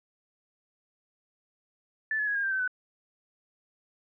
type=tone with pitch steps; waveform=sine; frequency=1752 / 1707 / 1663.2 / 1620.6 / 1579 / 1538.5 / 1499 Hz; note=A6 / G#6 / G#6 / G#6 / G6 / G6 / F#6; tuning=-8 / +47 / +2 / -43 / +12 / -33 / +22 cents; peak=-26 dBFS; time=2.11-2.677 s; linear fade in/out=2 ms; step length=81 ms; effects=none